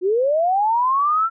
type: linear sweep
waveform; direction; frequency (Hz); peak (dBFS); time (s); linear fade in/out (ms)
sine; up; 348 to 1364; -15; 0.01-1.3; 50
effects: none